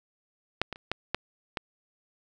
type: clicks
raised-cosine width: 0.3 ms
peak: -8 / -19 / -30 / -12 / -10 / -14 dBFS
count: 6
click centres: 0.616 / 0.727 / 0.759 / 0.916 / 1.146 / 1.572 s
effects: none